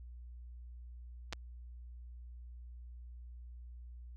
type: clicks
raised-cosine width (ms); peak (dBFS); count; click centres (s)
0.2; -22; 2; 1.326 / 1.332
effects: added 60 Hz sine -47 dBFS peak until 4.16 s